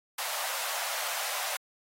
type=high-pass noise; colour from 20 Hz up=pink; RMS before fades=-34 dBFS; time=0.18-1.57 s; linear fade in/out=5 ms; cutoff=590 Hz; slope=48 dB/octave; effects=AAC 48 kbps